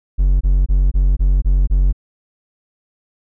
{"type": "tone bursts", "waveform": "triangle", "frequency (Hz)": 46.25, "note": "F#1", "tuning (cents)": 0, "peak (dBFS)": -8, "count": 7, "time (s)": [0.18, 1.928], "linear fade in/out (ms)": 20, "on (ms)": 230, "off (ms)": 23, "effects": []}